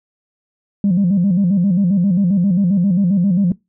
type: tone with vibrato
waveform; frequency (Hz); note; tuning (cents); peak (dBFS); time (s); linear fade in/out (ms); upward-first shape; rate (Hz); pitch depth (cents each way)
sine; 187.4; F#3; +22; -10; 0.84-3.52; 2; square; 7.5; 120
effects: noise-tail reverb RT60 0.2 s tail -24 dB re dry + tanh soft clip ceiling -8 dBFS